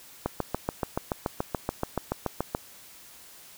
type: click train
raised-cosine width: 1 ms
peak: -12 dBFS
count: 17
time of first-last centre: 0.26-2.549 s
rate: 6.99 Hz
effects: white hiss -50 dBFS RMS until 3.57 s